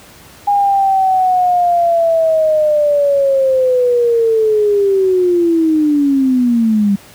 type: linear sweep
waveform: sine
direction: down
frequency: 817 to 196 Hz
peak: -9 dBFS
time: 0.47-6.96 s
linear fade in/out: 10 ms
effects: pink hiss -40 dBFS RMS until 7.14 s + high-pass 60 Hz 12 dB/octave